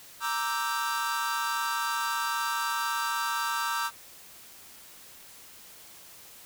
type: chord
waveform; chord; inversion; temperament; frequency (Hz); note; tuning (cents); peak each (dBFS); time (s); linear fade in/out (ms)
45% pulse; E half-diminished seventh; second; equal; 932.3 / 1174.7 / 1318.5 / 1568; Bb5 / D6 / E6 / G6; 0 / 0 / 0 / 0; -33 / -34 / -33 / -34; 0.2-3.91; 50
effects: white hiss -50 dBFS RMS until 6.45 s